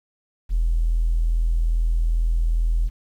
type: tone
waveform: triangle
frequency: 41.2 Hz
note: E1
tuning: in tune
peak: -13 dBFS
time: 0.49-2.9 s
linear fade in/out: 50 ms
effects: tanh soft clip ceiling -15 dBFS + 9-bit